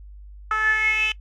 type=tone with band-pass filter sweep; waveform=10% pulse; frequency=433.1 Hz; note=A4; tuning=27 cents flat; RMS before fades=-21 dBFS; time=0.51-1.12 s; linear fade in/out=2 ms; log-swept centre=1400 to 2900 Hz; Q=9.4; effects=noise-tail reverb RT60 0.1 s tail -20 dB re dry + added 50 Hz sine -39 dBFS peak until 1.2 s